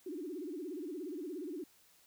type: tone with vibrato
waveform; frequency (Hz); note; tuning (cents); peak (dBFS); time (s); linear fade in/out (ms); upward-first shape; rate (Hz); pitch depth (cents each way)
sine; 329.3; E4; -2; -39; 0.06-1.64; 5; sine; 17; 250
effects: white hiss -66 dBFS RMS until 2.06 s